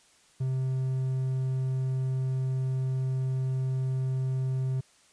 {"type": "tone", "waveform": "triangle", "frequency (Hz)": 130.81, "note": "C3", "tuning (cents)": 0, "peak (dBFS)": -24, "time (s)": [0.4, 4.81], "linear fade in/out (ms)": 10, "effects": ["white hiss -61 dBFS RMS until 5.12 s", "resampled to 22050 Hz"]}